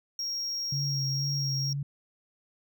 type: tone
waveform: triangle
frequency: 5588 Hz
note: F8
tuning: in tune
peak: -29 dBFS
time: 0.19-1.73 s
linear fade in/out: 2 ms
type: tone with vibrato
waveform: sine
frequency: 138.59 Hz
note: C#3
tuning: in tune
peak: -29 dBFS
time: 0.72-1.83 s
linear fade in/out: 5 ms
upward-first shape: sine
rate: 2.1 Hz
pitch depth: 37 cents each way
effects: none

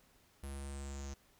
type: tone with low-pass filter sweep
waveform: square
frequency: 69.3 Hz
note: C#2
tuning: in tune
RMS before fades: -44 dBFS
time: 0.43-1.14 s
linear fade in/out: 5 ms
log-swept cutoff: 11000 to 6200 Hz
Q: 7.6
effects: pink hiss -68 dBFS RMS until 1.39 s

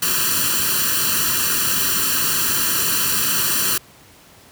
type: noise with comb filter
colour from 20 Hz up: white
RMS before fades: -19 dBFS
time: 0.02-3.78 s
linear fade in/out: 5 ms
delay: 0.69 ms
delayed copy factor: +0.95
effects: pink hiss -47 dBFS RMS until 4.51 s + high-pass 80 Hz 12 dB/octave

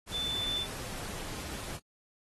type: tone in noise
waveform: sine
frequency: 3520 Hz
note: A7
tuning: in tune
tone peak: -31 dBFS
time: 0.11-0.67 s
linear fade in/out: 50 ms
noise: pink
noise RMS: -41 dBFS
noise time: 0.06-1.8 s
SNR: +7 dB
effects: AAC 32 kbps

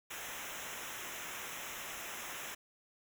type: noise with comb filter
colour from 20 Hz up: pink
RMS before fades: -44 dBFS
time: 0.1-2.55 s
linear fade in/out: 10 ms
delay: 0.22 ms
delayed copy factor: -0.9
effects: none

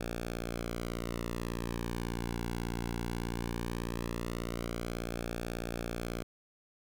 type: tone with flanger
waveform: sawtooth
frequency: 58.27 Hz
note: A#1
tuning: in tune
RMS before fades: -37 dBFS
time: 0-6.23 s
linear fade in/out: 10 ms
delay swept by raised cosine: 1 to 1.63 ms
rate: 0.18 Hz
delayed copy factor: -0.85
effects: none

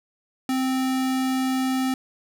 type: tone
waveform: square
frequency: 260.9 Hz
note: C4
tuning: 5 cents flat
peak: -22 dBFS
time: 0.49-1.94 s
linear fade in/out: 2 ms
effects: none

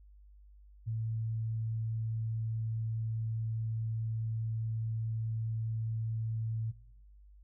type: tone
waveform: sine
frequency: 111.9 Hz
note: A2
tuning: 30 cents sharp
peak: -32 dBFS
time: 0.86-6.72 s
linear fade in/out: 20 ms
effects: noise-tail reverb RT60 1.0 s tail -23 dB re dry + added 50 Hz sine -54 dBFS peak until 7.43 s

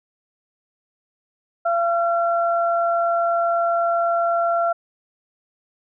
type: tone pair together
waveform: sine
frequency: 682 / 1364 Hz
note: F5 / F6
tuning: -41 / -41 cents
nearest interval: octave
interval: 1200 cents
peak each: -18 / -23 dBFS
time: 1.65-4.73 s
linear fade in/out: 10 ms
effects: none

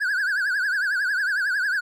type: tone with vibrato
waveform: triangle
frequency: 1568 Hz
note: G6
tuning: in tune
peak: -19 dBFS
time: 0-1.81 s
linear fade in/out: 20 ms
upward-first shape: triangle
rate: 11 Hz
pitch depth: 170 cents each way
effects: none

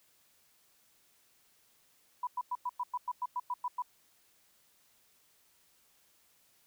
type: tone bursts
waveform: sine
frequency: 987 Hz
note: B5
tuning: 1 cent flat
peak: -31 dBFS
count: 12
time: 2.23-3.822 s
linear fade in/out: 5 ms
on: 41 ms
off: 100 ms
effects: white hiss -68 dBFS RMS until 6.66 s

